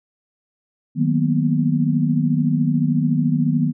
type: chord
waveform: sine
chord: B major seventh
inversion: first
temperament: equal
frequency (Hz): 155.56 / 185 / 233.1 / 246.9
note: D#3 / F#3 / A#3 / B3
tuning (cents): 0 / 0 / 0 / 0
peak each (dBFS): -19 / -24 / -23 / -20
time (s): 0.95-3.73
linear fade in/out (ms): 50
effects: none